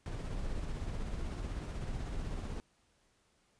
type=noise with tremolo; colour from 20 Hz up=brown; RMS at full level=-37 dBFS; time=0.06-2.6 s; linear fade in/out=0 ms; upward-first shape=sine; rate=16 Hz; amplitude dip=30%; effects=pink hiss -72 dBFS RMS until 3.59 s + resampled to 22050 Hz